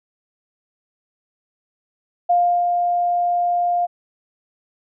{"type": "tone with ADSR envelope", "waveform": "sine", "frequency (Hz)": 703, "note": "F5", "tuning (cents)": 11, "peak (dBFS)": -12, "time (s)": [2.29, 3.87], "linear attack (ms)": 12, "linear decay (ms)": 340, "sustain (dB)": -4, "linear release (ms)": 25, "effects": []}